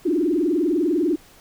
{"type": "tone with vibrato", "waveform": "sine", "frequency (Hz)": 324, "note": "E4", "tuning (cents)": -30, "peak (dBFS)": -17, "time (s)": [0.05, 1.16], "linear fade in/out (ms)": 10, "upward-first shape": "triangle", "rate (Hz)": 20, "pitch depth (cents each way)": 280, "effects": ["pink hiss -50 dBFS RMS until 1.4 s"]}